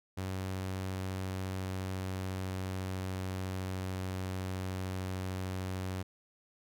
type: tone with pitch glide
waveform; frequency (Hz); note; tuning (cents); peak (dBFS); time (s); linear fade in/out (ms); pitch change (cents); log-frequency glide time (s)
sawtooth; 94.4 to 93.32; F#2 to F#2; +35 to +15; -31; 0.17-6.03; 10; -20; 0.92-5.15
effects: none